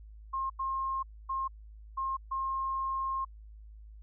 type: tone bursts at uneven times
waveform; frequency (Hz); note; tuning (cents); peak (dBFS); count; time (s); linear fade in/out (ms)
sine; 1068; C6; +35; -30; 5; 0.33-0.5 / 0.59-1.03 / 1.29-1.48 / 1.97-2.17 / 2.31-3.25; 10
effects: added 53 Hz sine -47 dBFS peak until 4.02 s